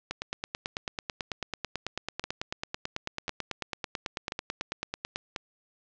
two click trains, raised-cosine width 0.2 ms, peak -15 / -14 dBFS, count 4 / 47, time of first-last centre 2.24-5.362 / 0.11-5.159 s, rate 0.961 / 9.11 Hz, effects low-pass 6000 Hz 12 dB/octave

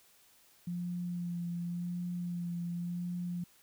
sine tone with vibrato, 174.61 Hz, F3, in tune, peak -34 dBFS, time 0.67-3.44 s, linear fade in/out 5 ms, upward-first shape sine, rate 0.9 Hz, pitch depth 20 cents each way, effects white hiss -64 dBFS RMS until 3.62 s

